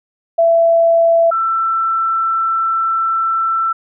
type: tone pair in turn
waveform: sine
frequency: 668 / 1336 Hz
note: E5 / E6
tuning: +23 / +23 cents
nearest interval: octave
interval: 1200 cents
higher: second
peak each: -8 / -13 dBFS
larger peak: first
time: 0.38-1.31 / 1.31-3.73 s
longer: second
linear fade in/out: 10 ms
effects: none